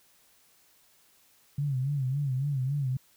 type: tone with vibrato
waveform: sine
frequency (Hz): 136.5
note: C#3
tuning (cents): -26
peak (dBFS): -26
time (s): 1.58-2.97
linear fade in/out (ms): 5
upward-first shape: sine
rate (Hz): 3.6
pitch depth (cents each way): 120
effects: white hiss -63 dBFS RMS until 3.16 s